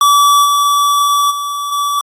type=tone with level steps; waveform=square; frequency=1151 Hz; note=D6; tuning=35 cents flat; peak=-7 / -10 / -18 / -14 dBFS; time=0.01-2.01 s; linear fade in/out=2 ms; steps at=0.44 / 1.3 / 1.71 s; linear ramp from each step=20 ms; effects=AAC 48 kbps